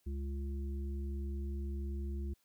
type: harmonic tone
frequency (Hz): 69.3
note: C#2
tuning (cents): 0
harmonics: 1 / 3 / 5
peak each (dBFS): -36 / -47 / -49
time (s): 0.06-2.34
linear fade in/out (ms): 10
effects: white hiss -75 dBFS RMS until 2.44 s